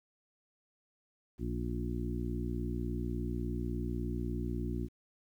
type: harmonic tone with a mistuned harmonic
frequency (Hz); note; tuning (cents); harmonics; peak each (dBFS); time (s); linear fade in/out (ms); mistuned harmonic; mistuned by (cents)
60; B1; -49; 1 / 2 / 3 / 4 / 5 / 6; -37 / -39 / -43 / -40 / -43 / -43; 1.38-4.89; 50; 6; -17
effects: 11-bit